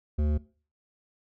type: tone with hard clipping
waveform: sine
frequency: 74.7 Hz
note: D2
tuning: 30 cents sharp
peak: -25 dBFS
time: 0.18-0.38 s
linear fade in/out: 10 ms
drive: 12 dB
effects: noise-tail reverb RT60 0.4 s tail -20 dB re dry